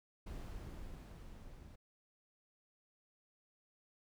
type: noise with level ramp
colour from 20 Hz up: brown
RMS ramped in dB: -45 to -55 dBFS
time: 0.26-1.76 s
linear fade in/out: 10 ms
effects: none